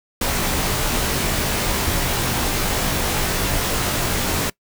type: noise with comb filter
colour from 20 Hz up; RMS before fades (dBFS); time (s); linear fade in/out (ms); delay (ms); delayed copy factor
pink; -21; 0.21-4.5; 5; 19; -0.75
effects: noise-tail reverb RT60 0.1 s tail -23 dB re dry